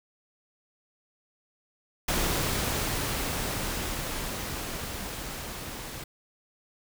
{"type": "noise with level ramp", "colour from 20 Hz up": "pink", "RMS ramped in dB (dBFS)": [-27, -39], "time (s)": [2.08, 6.04], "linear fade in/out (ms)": 5, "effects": []}